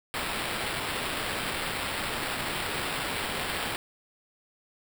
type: noise with sample-and-hold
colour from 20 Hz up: violet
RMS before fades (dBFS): -32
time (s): 0.14-3.76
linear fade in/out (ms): 0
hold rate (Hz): 6300
effects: none